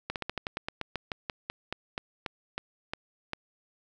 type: slowing click train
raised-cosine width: 0.3 ms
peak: -16 dBFS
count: 19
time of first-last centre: 0.1-3.333 s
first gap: 58 ms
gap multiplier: 1.12
effects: none